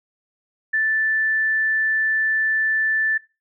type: tone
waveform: sine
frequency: 1760 Hz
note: A6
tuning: in tune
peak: -17 dBFS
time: 0.73-3.18 s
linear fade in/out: 10 ms
effects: noise-tail reverb RT60 0.3 s tail -21 dB re dry